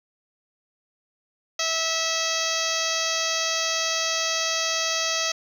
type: harmonic tone with a mistuned harmonic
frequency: 651 Hz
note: E5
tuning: 22 cents flat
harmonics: 1 / 2 / 3 / 4 / 5 / 6 / 7 / 8 / 9 / 10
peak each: -32 / -32 / -32 / -32 / -32 / -32 / -32 / -32 / -32 / -32 dBFS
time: 1.59-5.32 s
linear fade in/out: 5 ms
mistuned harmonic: 10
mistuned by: -19 cents
effects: 8-bit